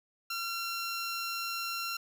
15% pulse tone, 1367 Hz, F6, 37 cents flat, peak -27 dBFS, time 0.3-1.97 s, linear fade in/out 5 ms, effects 10-bit

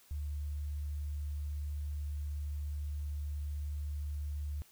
sine tone, 73.42 Hz, D2, in tune, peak -35 dBFS, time 0.11-4.62 s, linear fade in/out 0 ms, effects white hiss -63 dBFS RMS until 4.71 s

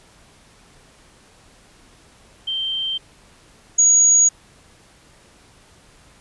sine tone pair in turn, 3136 / 6714 Hz, G7 / G#8, 0 / +18 cents, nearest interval octave + minor second, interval 1318 cents, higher second, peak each -21 / -10 dBFS, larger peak second, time 2.47-2.98 / 3.78-4.29 s, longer neither, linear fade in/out 10 ms, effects pink hiss -51 dBFS RMS until 6.2 s + resampled to 24000 Hz

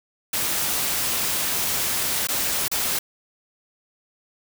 white noise with dropouts, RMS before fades -24 dBFS, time 0.33-2.99 s, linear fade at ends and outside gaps 5 ms, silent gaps 2.272-2.286 / 2.682-2.714 s, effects none

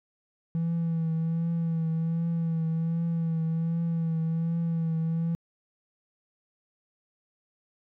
triangle tone with vibrato, 164.81 Hz, E3, in tune, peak -22 dBFS, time 0.55-5.35 s, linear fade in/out 0 ms, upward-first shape triangle, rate 1.3 Hz, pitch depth 36 cents each way, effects tanh soft clip ceiling -20 dBFS

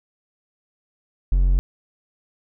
triangle tone, 45.31 Hz, F#1, 36 cents flat, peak -12 dBFS, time 1.32-1.59 s, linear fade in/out 0 ms, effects none

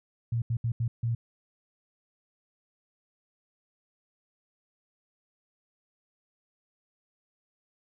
sine tone bursts at uneven times, 116.54 Hz, A#2, in tune, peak -25 dBFS, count 5, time 0.32-0.42 / 0.5-0.57 / 0.64-0.72 / 0.8-0.88 / 1.03-1.15 s, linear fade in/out 5 ms, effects none

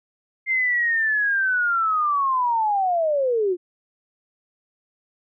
sine linear sweep, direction down, 2106 to 341.9 Hz, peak -18 dBFS, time 0.46-3.57 s, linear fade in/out 50 ms, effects none

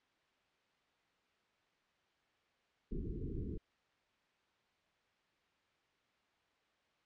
pink low-pass noise, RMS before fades -41 dBFS, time 2.91-3.58 s, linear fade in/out 10 ms, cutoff 440 Hz, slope 96 dB/octave, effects white hiss -75 dBFS RMS until 7.05 s + low-pass 3000 Hz 12 dB/octave

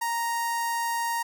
sawtooth tone with notch filter, 932.3 Hz, A#5, in tune, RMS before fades -28 dBFS, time 0.01-1.23 s, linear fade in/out 10 ms, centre 3300 Hz, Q 1.2, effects none

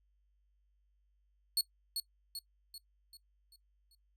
sawtooth tone with echo, 4356 Hz, C#8, 31 cents flat, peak -25 dBFS, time 1.57-1.61 s, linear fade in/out 2 ms, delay 390 ms, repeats 6, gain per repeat -6 dB, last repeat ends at 3.95 s, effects noise-tail reverb RT60 0.1 s tail -21 dB re dry + added 50 Hz sine -70 dBFS peak until 4.16 s

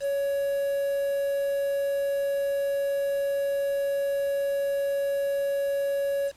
triangle tone with quantisation, 559 Hz, C#5, 14 cents sharp, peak -22 dBFS, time 0-6.32 s, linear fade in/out 50 ms, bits 7, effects pink hiss -57 dBFS RMS until 6.36 s + low-pass 11000 Hz 12 dB/octave

